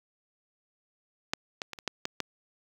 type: clicks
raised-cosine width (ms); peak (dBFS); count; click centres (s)
0.2; -10 / -16 / -20 / -25 / -12 / -13 / -12; 7; 1.335 / 1.618 / 1.733 / 1.788 / 1.877 / 2.054 / 2.203
effects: high-pass 100 Hz 12 dB/octave + 7-bit